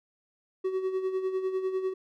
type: tone with tremolo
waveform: triangle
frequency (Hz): 377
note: F#4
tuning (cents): +32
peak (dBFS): -23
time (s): 0.64-1.94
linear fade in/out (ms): 10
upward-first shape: sine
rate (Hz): 10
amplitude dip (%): 60
effects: none